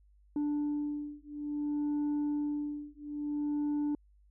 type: beating tone pair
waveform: sine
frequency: 293.7 / 294.28 Hz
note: D4 / D4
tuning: 0 / +4 cents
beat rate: 0.58 Hz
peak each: -32 / -32 dBFS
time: 0.36-3.95 s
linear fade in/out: 2 ms
effects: tanh soft clip ceiling -28 dBFS + added 50 Hz sine -60 dBFS peak until 4.3 s